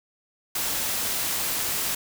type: noise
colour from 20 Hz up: white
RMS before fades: -27 dBFS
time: 0.55-1.95 s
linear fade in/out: 5 ms
effects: none